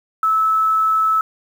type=tone with quantisation; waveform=sine; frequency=1304 Hz; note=E6; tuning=19 cents flat; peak=-13 dBFS; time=0.23-1.21 s; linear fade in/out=2 ms; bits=7; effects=none